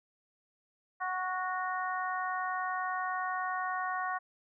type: harmonic tone with a mistuned harmonic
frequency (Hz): 370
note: F#4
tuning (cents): 0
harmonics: 2 / 3 / 4 / 5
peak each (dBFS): -36 / -35 / -39 / -40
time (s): 1-4.19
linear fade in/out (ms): 20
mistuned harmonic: 4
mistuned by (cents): -16
effects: none